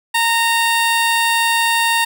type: tone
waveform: 15% pulse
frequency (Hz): 922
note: A#5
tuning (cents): -19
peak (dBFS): -7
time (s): 0.14-2.05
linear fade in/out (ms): 10
effects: none